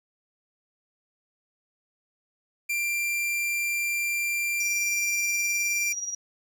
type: tone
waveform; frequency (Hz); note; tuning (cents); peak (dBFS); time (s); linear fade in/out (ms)
45% pulse; 2370; D7; +15; -25; 2.69-5.93; 10
type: tone with tremolo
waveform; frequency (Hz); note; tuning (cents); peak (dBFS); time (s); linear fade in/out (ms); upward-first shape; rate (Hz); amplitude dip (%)
sine; 5750; F8; +50; -27; 4.6-6.15; 5; sine; 19; 60
effects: 10-bit